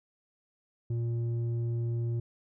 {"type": "tone with low-pass filter", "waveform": "square", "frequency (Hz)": 117.3, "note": "A#2", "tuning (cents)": 11, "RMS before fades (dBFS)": -31, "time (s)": [0.9, 2.2], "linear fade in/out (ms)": 5, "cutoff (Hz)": 240, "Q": 8.9, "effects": []}